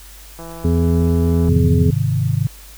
click train, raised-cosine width 1 ms, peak -21 dBFS, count 183, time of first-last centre 0.39-1.486 s, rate 166 Hz
harmonic tone, 84.1 Hz, E2, 35 cents sharp, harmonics 1 / 2 / 3 / 5, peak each -15 / -18 / -20 / -22 dBFS, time 0.64-1.91 s, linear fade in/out 10 ms
sine chord, Ab major, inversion none, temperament equal, 103.83 / 130.81 / 155.56 Hz, Ab2 / C3 / Eb3, 0 / 0 / 0 cents, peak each -19 / -18 / -21 dBFS, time 1.49-2.47 s, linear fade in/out 0 ms
effects added 50 Hz sine -39 dBFS peak until 2.77 s + white hiss -42 dBFS RMS until 2.77 s

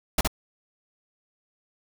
pink noise with echo, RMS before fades -21 dBFS, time 0.18-0.21 s, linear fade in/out 5 ms, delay 66 ms, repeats 1, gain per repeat -2 dB, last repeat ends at 0.276 s, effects none

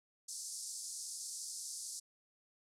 white band-pass noise, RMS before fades -45 dBFS, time 0.28-2 s, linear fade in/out 10 ms, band 4700 to 10000 Hz, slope 48 dB/octave, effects none

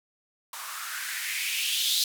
violet noise with band-pass filter sweep, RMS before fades -30 dBFS, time 0.53-2.04 s, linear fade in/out 2 ms, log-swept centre 1000 to 4000 Hz, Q 4.1, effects none

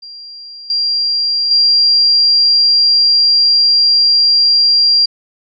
sine tone with level steps, 4761 Hz, D8, 23 cents sharp, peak -29 / -12 / -7 dBFS, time 0.02-5.06 s, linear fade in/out 10 ms, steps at 0.7 / 1.51 s, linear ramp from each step 2 ms, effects none

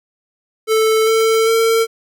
square tone with pitch steps, 440 / 446.4 / 452.9 Hz, A4 / A4 / A#4, 0 / +25 / -50 cents, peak -12 dBFS, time 0.67-1.87 s, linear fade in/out 50 ms, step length 400 ms, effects none

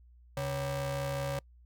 40% pulse ring-modulated tone, 209.5 Hz, G#3, 15 cents sharp, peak -28 dBFS, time 0.37-1.39 s, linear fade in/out 2 ms, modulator 347 Hz, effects noise-tail reverb RT60 0.1 s tail -26 dB re dry + added 60 Hz sine -55 dBFS peak until 1.65 s

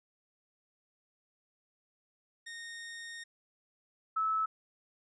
sawtooth / sine tone pair in turn, 1849 / 1303.3 Hz, A#6 / E6, -15 / -20 cents, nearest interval tritone, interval 605 cents, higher first, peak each -39 / -28 dBFS, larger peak second, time 2.46-3.24 / 4.16-4.46 s, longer first, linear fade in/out 10 ms, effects resampled to 22050 Hz

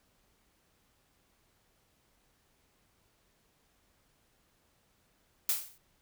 blue noise with exponential decay, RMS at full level -26 dBFS, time 5.49-5.78 s, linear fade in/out 1 ms, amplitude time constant 63 ms, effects pink hiss -71 dBFS RMS until 6.01 s

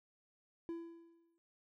triangle tone with exponential decay, 335.1 Hz, E4, 29 cents sharp, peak -36 dBFS, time 0.69-1.38 s, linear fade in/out 0 ms, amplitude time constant 150 ms, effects none

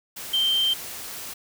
sine tone in noise, 3136 Hz, G7, in tune, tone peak -19 dBFS, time 0.33-0.74 s, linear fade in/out 10 ms, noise white, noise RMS -36 dBFS, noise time 0.16-1.34 s, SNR +14 dB, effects none

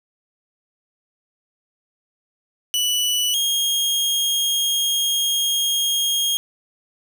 sawtooth tone pair in turn, 2960 / 3250 Hz, F#7 / G#7, 0 / -38 cents, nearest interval major second, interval 162 cents, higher second, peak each -15 / -15 dBFS, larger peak neither, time 2.74-3.34 / 3.34-6.37 s, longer second, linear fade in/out 0 ms, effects none

